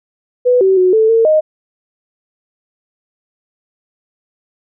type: tone with pitch steps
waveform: sine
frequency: 495.9 / 381.9 / 367.7 / 440.2 / 453.6 / 620 Hz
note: B4 / G4 / F#4 / A4 / A#4 / D#5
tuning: +7 / -45 / -11 / +1 / -47 / -6 cents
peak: -7 dBFS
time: 0.45-1.41 s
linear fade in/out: 20 ms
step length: 160 ms
effects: none